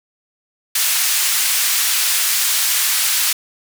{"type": "band-pass noise", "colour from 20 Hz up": "white", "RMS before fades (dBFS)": -17, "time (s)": [0.75, 3.33], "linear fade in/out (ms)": 5, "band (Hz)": [1500, 15000], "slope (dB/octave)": 12, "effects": []}